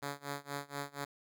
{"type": "tone with tremolo", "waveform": "5% pulse", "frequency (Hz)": 142.1, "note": "C#3", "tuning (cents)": 43, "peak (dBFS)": -25, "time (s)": [0.02, 1.05], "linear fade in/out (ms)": 10, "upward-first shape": "sine", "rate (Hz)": 4.2, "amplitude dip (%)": 95, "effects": []}